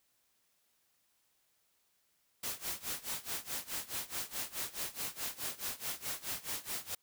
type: noise with tremolo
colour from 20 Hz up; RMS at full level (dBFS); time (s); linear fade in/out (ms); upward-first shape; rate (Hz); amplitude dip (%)
white; -37; 2.43-6.95; 5; sine; 4.7; 90
effects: white hiss -75 dBFS RMS until 7.02 s